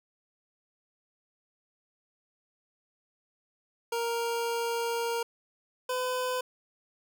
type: tone pair in turn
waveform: 25% pulse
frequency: 466.6 / 505.5 Hz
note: A#4 / B4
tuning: +2 / +40 cents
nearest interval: minor second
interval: 138 cents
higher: second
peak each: -25 dBFS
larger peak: neither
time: 3.92-5.23 / 5.89-6.41 s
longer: first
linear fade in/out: 5 ms
effects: none